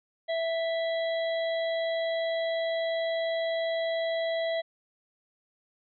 harmonic tone, 659.3 Hz, E5, in tune, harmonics 1 / 3 / 5 / 6, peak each -27 / -37 / -41 / -43 dBFS, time 0.28-4.62 s, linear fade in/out 20 ms, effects none

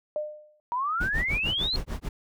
sine tone with exponential decay, 604 Hz, D5, 48 cents sharp, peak -24 dBFS, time 0.16-0.6 s, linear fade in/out 1 ms, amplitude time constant 95 ms
sine exponential sweep, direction up, 940 to 4307 Hz, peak -25 dBFS, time 0.72-1.76 s, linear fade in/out 0 ms
brown noise with tremolo, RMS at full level -28 dBFS, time 1-2.09 s, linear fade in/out 10 ms, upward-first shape sine, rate 6.7 Hz, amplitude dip 100%
effects none

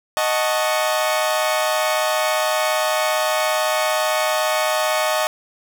sawtooth chord, D# half-diminished seventh, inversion none, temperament equal, 622.3 / 740 / 880 / 1108.7 Hz, D#5 / F#5 / A5 / C#6, 0 / 0 / 0 / 0 cents, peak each -16 / -22 / -22 / -22 dBFS, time 0.17-5.27 s, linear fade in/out 0 ms, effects none

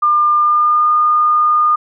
sine tone with pitch glide, 1200 to 1218.9 Hz, D6 to D#6, +37 to -36 cents, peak -9 dBFS, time 0.02-1.76 s, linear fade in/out 10 ms, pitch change +27 cents, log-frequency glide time 0.38-0.91 s, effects none

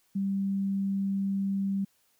sine tone, 196 Hz, G3, in tune, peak -26 dBFS, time 0.15-1.85 s, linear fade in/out 10 ms, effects white hiss -69 dBFS RMS until 2.19 s

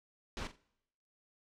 pink noise with echo, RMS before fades -40 dBFS, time 0.37-0.47 s, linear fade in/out 0 ms, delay 44 ms, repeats 2, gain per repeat -12 dB, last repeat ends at 0.558 s, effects noise-tail reverb RT60 0.8 s tail -23 dB re dry + low-pass 5000 Hz 12 dB/octave

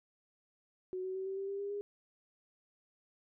sine tone with pitch steps, 370 / 375.2 / 380.4 / 385.7 / 391.1 / 396.6 / 402.1 / 407.7 Hz, F#4 / F#4 / F#4 / G4 / G4 / G4 / G4 / G#4, 0 / +24 / +48 / -28 / -4 / +20 / +44 / -32 cents, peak -36 dBFS, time 0.93-1.81 s, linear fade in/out 0 ms, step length 110 ms, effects none

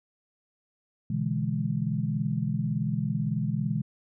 sine chord, E dominant seventh, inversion second, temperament equal, 123.47 / 146.83 / 164.81 / 207.7 Hz, B2 / D3 / E3 / G#3, 0 / 0 / 0 / 0 cents, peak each -31 dBFS, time 1.1-3.82 s, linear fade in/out 5 ms, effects none

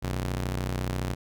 sawtooth ring-modulated tone, 92.8 Hz, F#2, 6 cents sharp, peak -21 dBFS, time 0.02-1.15 s, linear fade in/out 20 ms, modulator 29.4 Hz, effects none

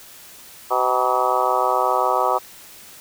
harmonic tone with a mistuned harmonic, 127.1 Hz, C3, 50 cents flat, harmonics 3 / 4 / 5 / 6 / 7 / 8 / 9 / 10, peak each -28 / -25 / -25 / -23 / -26 / -24 / -23 / -26 dBFS, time 0.7-2.39 s, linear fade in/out 20 ms, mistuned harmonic 8, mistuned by -72 cents, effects white hiss -43 dBFS RMS until 3 s

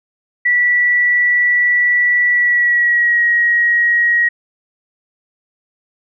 sine tone with pitch glide, 1954 to 1895.1 Hz, B6 to A#6, -19 to +28 cents, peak -10 dBFS, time 0.45-4.29 s, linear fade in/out 10 ms, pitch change -53 cents, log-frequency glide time 2.32-3.23 s, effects none

